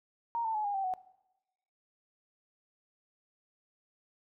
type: tone with pitch steps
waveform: sine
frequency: 932.3 / 890.7 / 851 / 813 / 776.8 / 742.1 Hz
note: A#5 / A5 / G#5 / G#5 / G5 / F#5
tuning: 0 / +21 / +42 / -37 / -16 / +5 cents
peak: -30 dBFS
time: 0.35-0.938 s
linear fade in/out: 0 ms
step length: 98 ms
effects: noise-tail reverb RT60 0.9 s tail -19 dB re dry